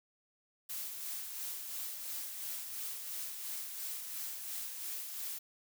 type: noise with tremolo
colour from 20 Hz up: blue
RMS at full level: -40 dBFS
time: 0.69-5.39 s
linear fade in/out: 10 ms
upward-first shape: sine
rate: 2.9 Hz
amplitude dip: 40%
effects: none